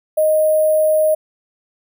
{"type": "tone with sample-and-hold", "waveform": "sine", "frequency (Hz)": 621, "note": "D#5", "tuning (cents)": -3, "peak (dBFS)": -11, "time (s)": [0.17, 1.15], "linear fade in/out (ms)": 10, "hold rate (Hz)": 11025, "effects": []}